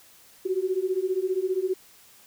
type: beating tone pair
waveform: sine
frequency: 365.9 / 380.9 Hz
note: F#4 / G4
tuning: -19 / -50 cents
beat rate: 15 Hz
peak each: -27 / -26 dBFS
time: 0.45-1.74 s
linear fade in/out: 10 ms
effects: white hiss -54 dBFS RMS until 2.26 s